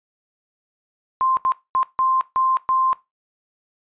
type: tone bursts at uneven times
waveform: sine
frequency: 1046.5 Hz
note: C6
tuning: in tune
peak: -16 dBFS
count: 6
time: 1.21-1.37 / 1.45-1.52 / 1.75-1.83 / 1.99-2.21 / 2.36-2.57 / 2.69-2.93 s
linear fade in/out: 0 ms
effects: noise-tail reverb RT60 0.2 s tail -18 dB re dry + resampled to 8000 Hz